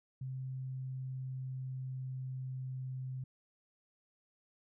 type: tone with pitch glide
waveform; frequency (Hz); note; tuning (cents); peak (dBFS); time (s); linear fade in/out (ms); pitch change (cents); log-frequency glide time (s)
sine; 130.81 to 129.83; C3 to C3; 0 to -13; -38; 0.21-3.24; 5; -13; 0.43-2.84
effects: none